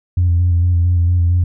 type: tone with vibrato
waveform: sine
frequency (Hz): 87.31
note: F2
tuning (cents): 0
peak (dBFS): -9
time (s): 0.17-1.44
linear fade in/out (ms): 5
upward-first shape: square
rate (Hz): 4.4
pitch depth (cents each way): 28
effects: tanh soft clip ceiling -7 dBFS